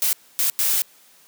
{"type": "noise bursts at uneven times", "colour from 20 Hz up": "blue", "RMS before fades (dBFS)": -20, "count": 3, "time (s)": [[0.02, 0.13], [0.39, 0.5], [0.59, 0.82]], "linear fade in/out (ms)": 0, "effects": ["white hiss -53 dBFS RMS until 1.27 s", "high-pass 150 Hz 12 dB/octave"]}